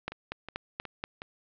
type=two click trains; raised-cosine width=0.3 ms; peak=-16 / -23 dBFS; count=5 / 4; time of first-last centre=0.08-1.039 / 0.12-1.219 s; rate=4.17 / 2.73 Hz; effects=low-pass 4000 Hz 12 dB/octave